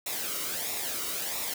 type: noise with flanger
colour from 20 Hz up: white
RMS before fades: -33 dBFS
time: 0.06-1.54 s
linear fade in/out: 5 ms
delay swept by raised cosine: 0.64 to 1.2 ms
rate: 1.5 Hz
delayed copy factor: -0.6
effects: none